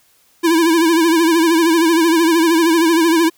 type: tone with vibrato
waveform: square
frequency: 330 Hz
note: E4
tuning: 2 cents sharp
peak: -11 dBFS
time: 0.43-3.3 s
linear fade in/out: 20 ms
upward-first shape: sine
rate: 13 Hz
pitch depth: 77 cents each way
effects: white hiss -55 dBFS RMS until 3.37 s

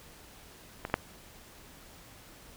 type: clicks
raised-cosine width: 0.5 ms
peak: -19 / -30 / -9 dBFS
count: 3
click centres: 0.851 / 0.899 / 0.941 s
effects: pink hiss -53 dBFS RMS until 2.56 s

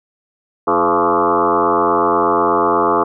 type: tone with frequency modulation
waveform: sine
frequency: 777 Hz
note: G5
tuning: 16 cents flat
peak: -11 dBFS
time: 0.67-3.04 s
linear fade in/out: 10 ms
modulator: 88.2 Hz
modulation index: 5.4
effects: none

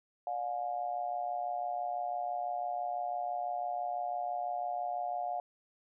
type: tone with amplitude modulation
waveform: sine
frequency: 715 Hz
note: F5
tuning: 41 cents sharp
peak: -29 dBFS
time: 0.27-5.4 s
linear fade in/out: 2 ms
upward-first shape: sine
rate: 126 Hz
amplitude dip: 80%
effects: none

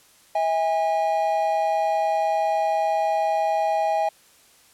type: tone pair together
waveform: triangle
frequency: 646 / 815.9 Hz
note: E5 / G#5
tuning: -35 / -31 cents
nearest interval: major third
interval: 404 cents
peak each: -21 / -20 dBFS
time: 0.35-4.09 s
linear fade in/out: 5 ms
effects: white hiss -55 dBFS RMS until 4.73 s + low-pass 12000 Hz 12 dB/octave

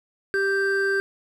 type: tone pair together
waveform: triangle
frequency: 392.4 / 1569.6 Hz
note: G4 / G6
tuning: +2 / +2 cents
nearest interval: 2 octaves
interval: 2400 cents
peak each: -21 dBFS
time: 0.34-1 s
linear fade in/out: 0 ms
effects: none

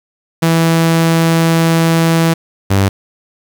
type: tone pair in turn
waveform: sawtooth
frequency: 164.6 / 97.87 Hz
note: E3 / G2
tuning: -2 / -2 cents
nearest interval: major sixth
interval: 900 cents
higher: first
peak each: -5 dBFS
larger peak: neither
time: 0.42-2.34 / 2.7-2.89 s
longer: first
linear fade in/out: 10 ms
effects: 7-bit

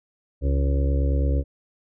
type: harmonic tone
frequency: 69 Hz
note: C#2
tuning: 7 cents flat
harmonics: 1 / 2 / 4 / 5 / 6 / 7 / 8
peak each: -19 / -29 / -31 / -37 / -39 / -35 / -35 dBFS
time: 0.41-1.44 s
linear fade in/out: 50 ms
effects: none

